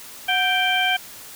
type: harmonic tone with a mistuned harmonic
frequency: 784 Hz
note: G5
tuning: in tune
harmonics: 1 / 2 / 3 / 4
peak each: -23 / -23 / -23 / -23 dBFS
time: 0.28-0.97 s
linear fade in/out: 10 ms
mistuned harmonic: 1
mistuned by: -110 cents
effects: white hiss -40 dBFS RMS until 1.35 s